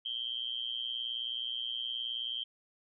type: tone with amplitude modulation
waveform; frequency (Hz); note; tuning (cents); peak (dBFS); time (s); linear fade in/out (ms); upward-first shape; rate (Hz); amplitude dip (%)
sine; 3155; G7; +10; -30; 0.05-2.44; 10; sine; 119; 95
effects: none